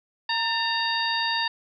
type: harmonic tone with a mistuned harmonic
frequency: 928 Hz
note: A#5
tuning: 8 cents flat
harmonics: 1 / 2 / 3 / 4 / 5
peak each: -28 / -28 / -32 / -30 / -30 dBFS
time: 0.29-1.48 s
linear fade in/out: 5 ms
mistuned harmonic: 2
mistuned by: -60 cents
effects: none